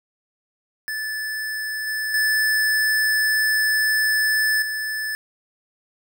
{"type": "tone with level steps", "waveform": "square", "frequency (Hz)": 1743, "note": "A6", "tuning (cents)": -17, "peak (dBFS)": [-26, -24, -18, -25], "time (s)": [0.88, 5.15], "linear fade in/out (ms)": 0, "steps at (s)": [1.87, 2.14, 4.62], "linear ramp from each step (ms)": 2, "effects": []}